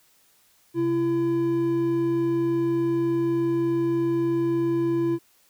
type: tone pair together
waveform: triangle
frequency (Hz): 133.37 / 336.8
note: C3 / E4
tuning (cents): +34 / +37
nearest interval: octave + major third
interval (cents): 1603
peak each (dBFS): -29 / -19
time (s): 0.74-5.19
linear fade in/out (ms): 50
effects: white hiss -61 dBFS RMS until 5.49 s